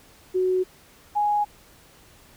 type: tone pair in turn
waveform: sine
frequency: 370 / 830.6 Hz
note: F#4 / G#5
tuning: 0 / 0 cents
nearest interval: octave + major second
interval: 1400 cents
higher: second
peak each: -19 dBFS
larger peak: neither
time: 0.34-0.64 / 1.15-1.45 s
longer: neither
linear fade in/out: 20 ms
effects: pink hiss -53 dBFS RMS until 2.36 s